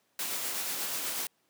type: noise with tremolo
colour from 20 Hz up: white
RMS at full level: -33 dBFS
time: 0.19-1.27 s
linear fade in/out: 2 ms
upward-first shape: sine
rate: 8.2 Hz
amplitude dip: 25%
effects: pink hiss -72 dBFS RMS until 1.49 s + high-pass 200 Hz 12 dB/octave